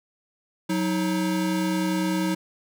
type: tone pair together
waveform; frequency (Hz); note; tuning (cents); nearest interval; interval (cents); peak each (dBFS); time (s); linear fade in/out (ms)
square; 184 / 316.7; F#3 / D#4; -9 / +31; major sixth; 940; -26; 0.69-2.35; 10
effects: none